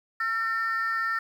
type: tone pair together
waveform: sine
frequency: 1352 / 1808.7 Hz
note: E6 / A6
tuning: +43 / +47 cents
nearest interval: perfect fourth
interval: 504 cents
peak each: -26 dBFS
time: 0.2-1.19 s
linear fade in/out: 5 ms
effects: tanh soft clip ceiling -21 dBFS + 9-bit